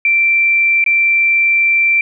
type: tone with dropouts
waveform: sine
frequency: 2349 Hz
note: D7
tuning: in tune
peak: -9 dBFS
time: 0.05-2.01 s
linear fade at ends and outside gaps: 2 ms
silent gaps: 0.841-0.862 s
effects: none